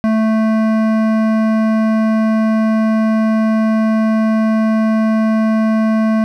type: tone with hard clipping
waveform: sine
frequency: 220 Hz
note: A3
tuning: in tune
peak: -13 dBFS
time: 0.04-6.24 s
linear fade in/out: 0 ms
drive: 14 dB
effects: none